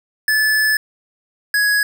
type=tone pair in turn; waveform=square; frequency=1733 / 1670.7 Hz; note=A6 / G#6; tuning=-27 / +10 cents; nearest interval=minor second; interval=63 cents; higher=first; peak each=-14 dBFS; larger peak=neither; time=0.28-0.77 / 1.54-1.83 s; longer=first; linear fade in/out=2 ms; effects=none